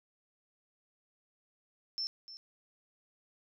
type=tone with echo; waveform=sine; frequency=5340 Hz; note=E8; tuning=22 cents sharp; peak=-33 dBFS; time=1.98-2.07 s; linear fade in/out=0 ms; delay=300 ms; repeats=1; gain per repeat=-13 dB; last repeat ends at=2.37 s; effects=none